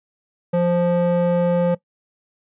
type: tone with band-pass filter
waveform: square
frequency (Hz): 174.61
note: F3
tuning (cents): 0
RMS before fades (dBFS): -18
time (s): 0.53-1.75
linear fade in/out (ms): 10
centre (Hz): 410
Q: 2.6
effects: noise-tail reverb RT60 0.1 s tail -19 dB re dry + resampled to 8000 Hz